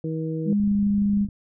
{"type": "harmonic tone", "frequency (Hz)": 159.8, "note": "D#3", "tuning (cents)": 47, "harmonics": [1, 2, 3], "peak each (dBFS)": [-27, -30, -32], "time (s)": [0.04, 0.53], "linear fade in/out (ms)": 2}
{"type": "tone with pitch glide", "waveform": "sine", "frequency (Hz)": [204.8, 203.2], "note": ["G#3", "G#3"], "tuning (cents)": [-24, -38], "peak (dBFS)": -18, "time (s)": [0.45, 1.28], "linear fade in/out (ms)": 50, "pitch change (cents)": -14, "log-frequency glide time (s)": [0.63, 0.71]}
{"type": "click train", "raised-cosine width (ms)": 5, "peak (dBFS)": -25, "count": 19, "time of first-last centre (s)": [0.6, 1.287], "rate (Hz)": 26.2}
{"effects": []}